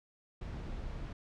brown noise, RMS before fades -41 dBFS, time 0.41-1.13 s, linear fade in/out 5 ms, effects low-pass 5000 Hz 12 dB/octave

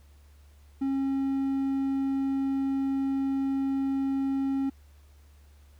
triangle tone, 271.2 Hz, C#4, 38 cents flat, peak -23 dBFS, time 0.81-4.7 s, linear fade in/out 10 ms, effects added 72 Hz sine -52 dBFS peak until 5.79 s + pink hiss -65 dBFS RMS until 5.79 s

